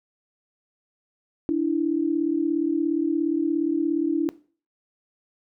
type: tone pair together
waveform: sine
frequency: 293.7 / 330.8 Hz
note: D4 / E4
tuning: 0 / +6 cents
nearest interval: major second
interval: 206 cents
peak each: -23 dBFS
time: 1.49-4.29 s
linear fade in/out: 0 ms
effects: noise-tail reverb RT60 0.4 s tail -19 dB re dry